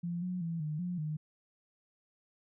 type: tone with pitch steps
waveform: sine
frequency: 172.5 / 181.3 / 166.5 / 152.3 / 178 / 153.2 Hz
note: F3 / F#3 / E3 / D#3 / F3 / D#3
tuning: -21 / -35 / +18 / -37 / +33 / -27 cents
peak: -33 dBFS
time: 0.03-1.17 s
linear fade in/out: 10 ms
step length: 190 ms
effects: none